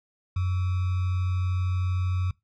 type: tone with sample-and-hold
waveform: sine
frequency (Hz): 91.3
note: F#2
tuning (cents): -23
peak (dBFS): -23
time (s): 0.36-2.31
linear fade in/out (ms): 5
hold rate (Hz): 1225
effects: noise-tail reverb RT60 0.2 s tail -22 dB re dry + low-pass 4000 Hz 12 dB/octave